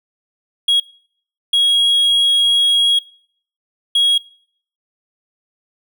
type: tone bursts at uneven times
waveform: triangle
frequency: 3301 Hz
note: G#7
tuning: 11 cents flat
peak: -9 dBFS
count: 3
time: 0.68-0.8 / 1.53-2.99 / 3.95-4.18 s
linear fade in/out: 5 ms
effects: noise-tail reverb RT60 0.6 s tail -24 dB re dry